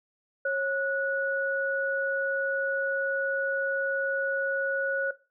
sine tone pair together, 545.7 / 1467 Hz, C#5 / F#6, -27 / -15 cents, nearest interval octave + perfect fourth, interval 1712 cents, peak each -27 / -28 dBFS, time 0.45-5.11 s, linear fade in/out 5 ms, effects noise-tail reverb RT60 0.3 s tail -17 dB re dry

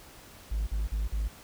triangle tone bursts, 52.7 Hz, G#1, 26 cents sharp, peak -24 dBFS, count 4, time 0.51-1.282 s, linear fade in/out 10 ms, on 160 ms, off 44 ms, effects tanh soft clip ceiling -21 dBFS + pink hiss -51 dBFS RMS until 1.43 s

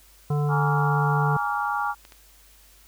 harmonic tone, 146.83 Hz, D3, in tune, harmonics 1 / 3 / 5 / 7 / 9, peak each -21 / -31 / -35 / -38 / -40 dBFS, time 0.3-1.37 s, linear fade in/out 5 ms
sine chord, Bb dominant seventh, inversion third, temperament equal with one note detuned, 830.6 / 932.3 / 1151.1 / 1396.9 Hz, Ab5 / Bb5 / D6 / F6, 0 / 0 / -35 / 0 cents, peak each -27 / -31 / -29 / -29 dBFS, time 0.48-1.95 s, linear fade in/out 50 ms
clicks, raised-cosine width 0.2 ms, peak -28 dBFS, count 2, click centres 2.051 / 2.122 s
effects added 50 Hz sine -55 dBFS peak until 2.87 s + white hiss -55 dBFS RMS until 2.87 s

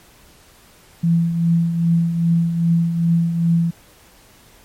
sine tone with tremolo, 168.1 Hz, E3, 34 cents sharp, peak -11 dBFS, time 1.03-3.71 s, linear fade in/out 10 ms, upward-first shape triangle, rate 2.5 Hz, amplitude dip 60%, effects pink hiss -49 dBFS RMS until 4.64 s + MP3 64 kbps

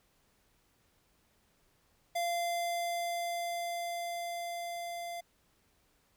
square tone with level ramp, 690 Hz, F5, 21 cents flat, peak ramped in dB -31 to -39 dBFS, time 2.15-5.21 s, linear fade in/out 10 ms, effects pink hiss -71 dBFS RMS until 6.16 s

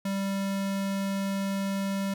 square tone, 196 Hz, G3, in tune, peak -28 dBFS, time 0.05-2.14 s, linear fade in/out 5 ms, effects none

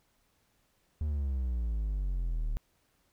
triangle exponential sweep, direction down, 77.78 to 36.71 Hz, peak -27 dBFS, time 1.01-2.57 s, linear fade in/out 0 ms, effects pink hiss -72 dBFS RMS until 3.12 s

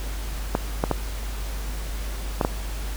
clicks, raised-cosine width 1 ms, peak -6 dBFS, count 5, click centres 0.551 / 0.839 / 0.913 / 2.412 / 2.449 s, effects added 50 Hz sine -28 dBFS peak until 2.96 s + pink hiss -38 dBFS RMS until 2.96 s

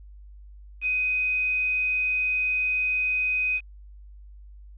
sine tone with quantisation, 2507 Hz, D#7, 12 cents sharp, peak -22 dBFS, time 0.81-3.61 s, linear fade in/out 50 ms, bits 7, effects added 50 Hz sine -43 dBFS peak until 4.77 s + resampled to 8000 Hz

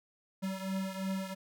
square beating tone pair, 190.5 / 193.4 Hz, G3 / G3, -49 / -23 cents, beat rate 2.9 Hz, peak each -36 / -40 dBFS, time 0.42-1.35 s, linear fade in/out 20 ms, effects none

